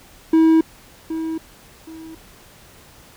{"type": "tone with echo", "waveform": "triangle", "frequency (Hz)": 322.3, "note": "E4", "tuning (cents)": -39, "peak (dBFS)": -8, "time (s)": [0.33, 0.61], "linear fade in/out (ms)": 5, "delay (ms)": 770, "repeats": 2, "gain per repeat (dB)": -12, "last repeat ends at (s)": 2.15, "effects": ["pink hiss -47 dBFS RMS until 3.16 s"]}